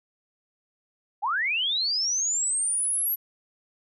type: linear sweep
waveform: sine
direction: up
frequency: 740 to 11840 Hz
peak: -23 dBFS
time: 1.22-3.16 s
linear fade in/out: 20 ms
effects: none